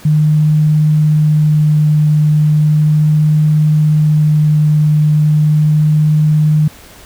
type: tone with vibrato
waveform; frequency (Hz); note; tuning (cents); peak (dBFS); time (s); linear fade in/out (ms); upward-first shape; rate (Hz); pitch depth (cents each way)
sine; 152.2; D#3; -38; -7; 0.05-6.68; 5; sine; 0.36; 8
effects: pink hiss -38 dBFS RMS until 7.05 s